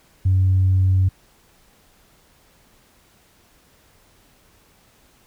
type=tone; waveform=sine; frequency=93.9 Hz; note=F#2; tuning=26 cents sharp; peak=-12 dBFS; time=0.25-1.09 s; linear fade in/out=10 ms; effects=tanh soft clip ceiling -10 dBFS + pink hiss -56 dBFS RMS until 5.26 s